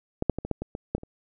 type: clicks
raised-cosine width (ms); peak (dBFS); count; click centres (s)
2; -12 / -6 / -17 / -19 / -12 / -18 / -20 / -11 / -30 / -27; 10; 0.224 / 0.297 / 0.386 / 0.45 / 0.513 / 0.62 / 0.751 / 0.95 / 0.981 / 1.034
effects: none